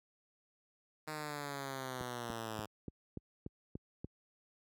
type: linear sweep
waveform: 5% pulse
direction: down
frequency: 155.56 to 105.4 Hz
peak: -29 dBFS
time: 1.07-2.66 s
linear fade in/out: 10 ms
type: click train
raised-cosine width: 3 ms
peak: -29 dBFS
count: 8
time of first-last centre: 2.01-4.045 s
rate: 3.44 Hz
effects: high-pass 60 Hz 12 dB/octave